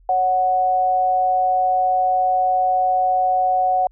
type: tone pair together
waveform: sine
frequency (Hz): 554.4 / 740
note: C#5 / F#5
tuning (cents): 0 / 0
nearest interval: perfect fourth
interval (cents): 500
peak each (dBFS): -25 / -15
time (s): 0.09-3.87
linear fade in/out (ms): 2
effects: added 42 Hz sine -48 dBFS peak until 3.91 s

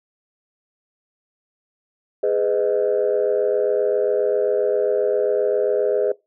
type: chord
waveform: sine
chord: G# minor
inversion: none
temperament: equal with one note detuned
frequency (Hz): 415.3 / 502.8 / 622.3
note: G#4 / B4 / D#5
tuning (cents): 0 / +31 / 0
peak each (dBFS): -19 / -20 / -22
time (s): 2.23-6.12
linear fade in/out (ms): 5
effects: noise-tail reverb RT60 0.2 s tail -20 dB re dry + tanh soft clip ceiling -10 dBFS

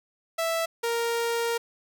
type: tone pair in turn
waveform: sawtooth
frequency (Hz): 659.3 / 466.2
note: E5 / A#4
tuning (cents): 0 / 0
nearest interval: tritone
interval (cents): 600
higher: first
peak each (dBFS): -21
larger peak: neither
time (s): 0.38-0.66 / 0.83-1.58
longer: second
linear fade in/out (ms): 10
effects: none

